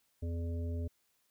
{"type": "harmonic tone", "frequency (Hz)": 84.3, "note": "E2", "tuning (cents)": 39, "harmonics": [1, 3, 5, 7], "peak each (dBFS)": [-34, -44, -48, -51], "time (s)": [0.22, 0.88], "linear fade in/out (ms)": 10, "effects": ["white hiss -75 dBFS RMS until 1.3 s"]}